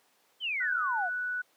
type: exponential sweep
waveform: sine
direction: down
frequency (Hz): 3194 to 659.3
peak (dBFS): -29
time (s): 0.4-1.1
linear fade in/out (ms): 50
type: tone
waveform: sine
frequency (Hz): 1480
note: F#6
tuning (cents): 0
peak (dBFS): -30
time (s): 0.6-1.42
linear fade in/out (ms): 10
effects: pink hiss -67 dBFS RMS until 1.56 s + high-pass 400 Hz 12 dB/octave